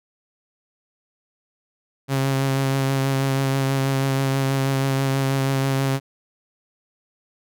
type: tone with vibrato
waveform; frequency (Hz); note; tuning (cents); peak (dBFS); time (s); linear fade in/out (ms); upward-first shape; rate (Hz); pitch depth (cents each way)
sawtooth; 135.4; C#3; -40; -15; 2.08-6; 50; sine; 6.2; 18
effects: none